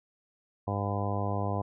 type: harmonic tone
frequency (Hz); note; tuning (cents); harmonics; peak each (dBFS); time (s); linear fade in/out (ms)
100.8; G2; +49; 1 / 2 / 3 / 4 / 5 / 6 / 7 / 8 / 9 / 10; -31 / -37 / -40 / -41 / -39 / -40 / -37 / -40 / -44 / -39; 0.67-1.62; 10
effects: none